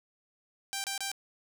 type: tone bursts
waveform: 5% pulse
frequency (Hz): 786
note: G5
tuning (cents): +4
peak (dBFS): -21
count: 3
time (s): 0.73-1.116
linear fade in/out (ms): 0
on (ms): 110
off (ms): 28
effects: none